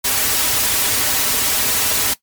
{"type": "noise with comb filter", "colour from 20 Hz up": "white", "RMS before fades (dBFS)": -17, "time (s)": [0.04, 2.14], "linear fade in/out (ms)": 10, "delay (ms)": 5.7, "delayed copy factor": -0.6, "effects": ["noise-tail reverb RT60 0.1 s tail -17 dB re dry", "MP3 96 kbps"]}